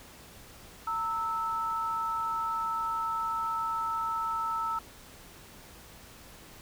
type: tone pair together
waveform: sine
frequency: 913 / 1310.9 Hz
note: A#5 / E6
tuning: -36 / -10 cents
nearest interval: tritone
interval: 626 cents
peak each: -34 / -30 dBFS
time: 0.87-4.79 s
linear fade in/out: 5 ms
effects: pink hiss -51 dBFS RMS until 6.61 s